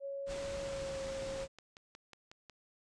sine tone with pitch glide, 554.4 to 540.8 Hz, C#5 to C#5, 0 to -43 cents, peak -38 dBFS, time 0-1.48 s, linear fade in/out 50 ms, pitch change -43 cents, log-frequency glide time 0.57-1.02 s
pink low-pass noise, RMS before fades -46 dBFS, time 0.26-1.48 s, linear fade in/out 50 ms, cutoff 8600 Hz, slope 48 dB/octave
click train, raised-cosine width 0.2 ms, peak -34 dBFS, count 9, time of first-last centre 1.04-2.497 s, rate 5.49 Hz
effects none

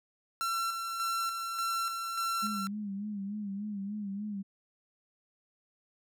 45% pulse tone with tremolo, 1353 Hz, E6, 45 cents sharp, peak -30 dBFS, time 0.41-2.67 s, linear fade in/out 0 ms, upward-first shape square, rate 1.7 Hz, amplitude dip 40%
sine tone with vibrato, 203.6 Hz, G#3, 34 cents flat, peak -34 dBFS, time 2.42-4.43 s, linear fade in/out 20 ms, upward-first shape sine, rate 3.4 Hz, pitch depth 74 cents each way
effects none

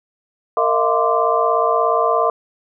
sine tone cluster, 459.9 / 636 / 693 / 1038 / 1174 Hz, A#4 / D#5 / F5 / C6 / D6, -23 / +38 / -14 / -14 / -1 cents, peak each -20 dBFS, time 0.57-2.3 s, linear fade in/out 2 ms, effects none

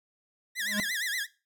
sawtooth tone with vibrato, 1820 Hz, A#6, 42 cents flat, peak -26 dBFS, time 0.55-1.27 s, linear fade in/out 50 ms, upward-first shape sine, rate 8.6 Hz, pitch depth 200 cents each way
square tone with exponential growth, 207.7 Hz, G#3, in tune, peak -26 dBFS, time 0.59-0.8 s, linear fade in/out 0 ms, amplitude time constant 44 ms
effects noise-tail reverb RT60 0.3 s tail -18 dB re dry

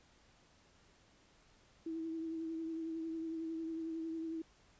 sine tone with vibrato, 325.1 Hz, E4, 24 cents flat, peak -38 dBFS, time 1.86-4.42 s, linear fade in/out 5 ms, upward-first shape triangle, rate 11 Hz, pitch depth 30 cents each way, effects pink hiss -67 dBFS RMS until 4.79 s + resampled to 16000 Hz

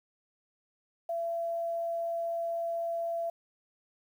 sine tone with quantisation, 674 Hz, E5, 38 cents sharp, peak -30 dBFS, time 1.09-3.3 s, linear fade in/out 5 ms, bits 10, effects none

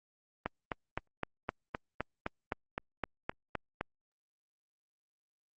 click train, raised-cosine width 0.5 ms, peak -18 dBFS, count 14, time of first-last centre 0.46-3.811 s, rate 3.88 Hz, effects Opus 24 kbps

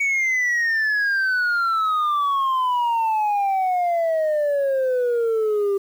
sine exponential sweep, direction down, 2256 to 392 Hz, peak -15 dBFS, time 0-5.78 s, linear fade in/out 10 ms, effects tanh soft clip ceiling -17 dBFS + 8-bit

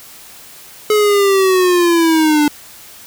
square linear sweep, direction down, 427.3 to 292.5 Hz, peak -10 dBFS, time 0.9-2.48 s, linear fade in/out 2 ms, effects white hiss -38 dBFS RMS until 3.06 s

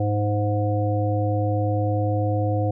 harmonic tone, 103.83 Hz, G#2, in tune, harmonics 1 / 3 / 5 / 7, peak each -21 / -28 / -27 / -29 dBFS, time 0-2.71 s, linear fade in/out 5 ms, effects none

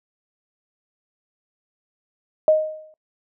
sine tone with exponential decay, 622.3 Hz, D#5, in tune, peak -9 dBFS, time 2.48-2.94 s, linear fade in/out 1 ms, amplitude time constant 98 ms, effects noise-tail reverb RT60 0.1 s tail -23 dB re dry

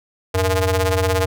sawtooth ring-modulated tone, 190.3 Hz, F#3, 49 cents sharp, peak -9 dBFS, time 0.34-1.26 s, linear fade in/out 10 ms, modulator 277 Hz, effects none

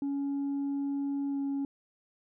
sine tone with pitch glide, 280 to 277.7 Hz, C#4 to C#4, +18 to +3 cents, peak -27 dBFS, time 0.02-1.65 s, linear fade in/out 2 ms, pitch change -15 cents, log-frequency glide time 1.29-1.38 s, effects tanh soft clip ceiling -28 dBFS

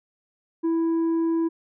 sine tone with tanh clipping, 329.6 Hz, E4, in tune, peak -21 dBFS, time 0.63-1.49 s, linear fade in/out 20 ms, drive 4 dB, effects none

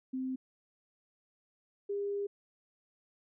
sine tone pair in turn, 259.9 / 403.6 Hz, C4 / G#4, -11 / -49 cents, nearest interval minor sixth, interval 762 cents, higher second, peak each -33 / -32 dBFS, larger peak second, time 0.13-0.36 / 1.89-2.27 s, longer second, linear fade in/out 10 ms, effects none

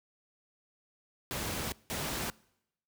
pink noise bursts at uneven times, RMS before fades -35 dBFS, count 2, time 1.31-1.72 / 1.9-2.3 s, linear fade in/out 0 ms, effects noise-tail reverb RT60 0.8 s tail -24 dB re dry + high-pass 60 Hz 12 dB/octave

